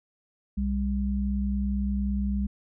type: tone pair together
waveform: sine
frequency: 63.22 / 200.7 Hz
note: B1 / G3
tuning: +41 / +41 cents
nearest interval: octave + minor sixth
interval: 2000 cents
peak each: -27 dBFS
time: 0.57-2.47 s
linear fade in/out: 10 ms
effects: none